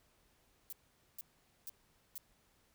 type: noise bursts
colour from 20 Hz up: violet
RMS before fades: -45 dBFS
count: 4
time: 0.7-2.18 s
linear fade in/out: 0 ms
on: 25 ms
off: 460 ms
effects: pink hiss -72 dBFS RMS until 2.74 s